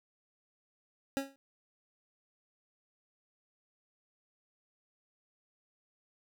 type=tone with exponential decay; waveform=25% pulse; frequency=273.6 Hz; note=C#4; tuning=23 cents flat; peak=-24 dBFS; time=1.17-1.36 s; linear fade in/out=0 ms; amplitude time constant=41 ms; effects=none